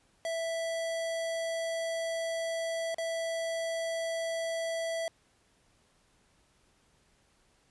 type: tone with dropouts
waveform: square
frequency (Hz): 659.3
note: E5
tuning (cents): 0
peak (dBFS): -32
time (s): 0.25-5.08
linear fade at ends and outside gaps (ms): 1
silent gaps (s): 2.945-2.983
effects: pink hiss -68 dBFS RMS until 7.7 s + resampled to 24000 Hz

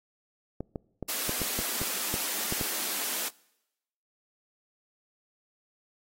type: clicks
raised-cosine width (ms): 2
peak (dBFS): -20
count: 10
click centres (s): 0.606 / 0.758 / 1.027 / 1.294 / 1.417 / 1.59 / 1.816 / 2.141 / 2.524 / 2.612
type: high-pass noise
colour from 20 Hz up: white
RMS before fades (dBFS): -32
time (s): 1.08-3.29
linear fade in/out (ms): 10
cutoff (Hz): 190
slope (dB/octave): 96
effects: noise-tail reverb RT60 0.9 s tail -24 dB re dry + AAC 48 kbps

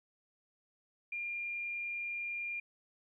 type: tone with frequency modulation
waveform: sine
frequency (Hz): 2400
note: D7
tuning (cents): +37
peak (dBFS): -36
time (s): 1.12-2.6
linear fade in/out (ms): 5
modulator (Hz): 29.5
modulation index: 0.25
effects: 13-bit

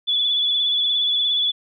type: tone with vibrato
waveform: sine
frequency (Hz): 3433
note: A7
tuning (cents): -43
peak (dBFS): -17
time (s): 0.07-1.52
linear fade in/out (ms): 20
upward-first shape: triangle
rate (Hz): 17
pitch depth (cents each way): 39
effects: none

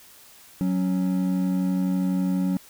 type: tone pair together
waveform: triangle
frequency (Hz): 184.8 / 276.9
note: F#3 / C#4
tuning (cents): -2 / -2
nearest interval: perfect fifth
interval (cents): 700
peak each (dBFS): -20 / -25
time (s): 0.61-2.57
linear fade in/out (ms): 0
effects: white hiss -50 dBFS RMS until 2.69 s

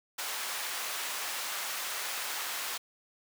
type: high-pass noise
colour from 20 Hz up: pink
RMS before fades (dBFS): -36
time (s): 0.18-2.78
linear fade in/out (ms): 10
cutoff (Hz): 1000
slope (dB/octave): 12
effects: none

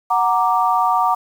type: chord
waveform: sine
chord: Gb augmented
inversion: none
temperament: equal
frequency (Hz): 740 / 932.3 / 1174.7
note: Gb5 / Bb5 / D6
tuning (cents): 0 / 0 / 0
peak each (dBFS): -18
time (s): 0.1-1.15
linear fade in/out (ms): 10
effects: 7-bit

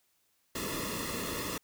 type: noise with comb filter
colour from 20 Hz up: pink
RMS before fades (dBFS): -36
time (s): 0.55-1.58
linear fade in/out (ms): 5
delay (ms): 1.3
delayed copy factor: -0.85
effects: white hiss -73 dBFS RMS until 1.63 s

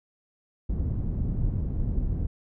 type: low-pass noise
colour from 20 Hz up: pink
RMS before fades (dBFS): -27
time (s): 0.69-2.27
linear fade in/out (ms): 10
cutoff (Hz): 160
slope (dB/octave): 12
effects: none

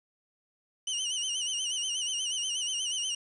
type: tone with vibrato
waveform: 25% pulse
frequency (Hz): 2960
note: F#7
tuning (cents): 0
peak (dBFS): -26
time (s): 0.87-3.15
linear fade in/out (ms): 5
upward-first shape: sine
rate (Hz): 8.3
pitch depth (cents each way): 88
effects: resampled to 24000 Hz + 9-bit

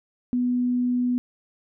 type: tone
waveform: sine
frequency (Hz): 246.9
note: B3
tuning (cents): 0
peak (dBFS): -20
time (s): 0.33-1.18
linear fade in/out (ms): 0
effects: none

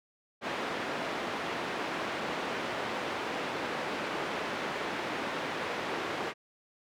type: band-pass noise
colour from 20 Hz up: pink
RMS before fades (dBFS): -35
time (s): 0.41-6.34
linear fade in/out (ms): 50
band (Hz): 300 to 2600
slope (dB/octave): 12
effects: none

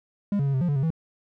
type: tone with pitch steps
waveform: triangle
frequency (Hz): 202.8 / 140 / 138.2 / 131.1 / 175.9 / 143.9 / 134.5 / 162.3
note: G#3 / C#3 / C#3 / C3 / F3 / D3 / C3 / E3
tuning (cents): -41 / +18 / -5 / +4 / +13 / -35 / +48 / -27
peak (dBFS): -19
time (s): 0.32-0.904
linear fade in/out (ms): 2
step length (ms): 73
effects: none

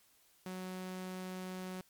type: tone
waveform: sawtooth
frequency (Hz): 185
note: F#3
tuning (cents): 0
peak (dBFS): -37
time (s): 0.46-1.81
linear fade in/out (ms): 2
effects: white hiss -68 dBFS RMS until 1.89 s + MP3 96 kbps

